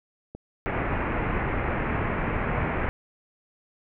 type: click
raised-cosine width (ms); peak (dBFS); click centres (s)
2; -24; 0.35
type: low-pass noise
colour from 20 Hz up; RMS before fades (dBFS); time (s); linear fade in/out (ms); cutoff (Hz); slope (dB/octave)
pink; -27; 0.66-2.89; 0; 2400; 48
effects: none